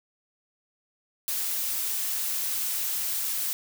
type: noise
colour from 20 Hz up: blue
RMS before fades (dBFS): -29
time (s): 1.28-3.53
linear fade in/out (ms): 0
effects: none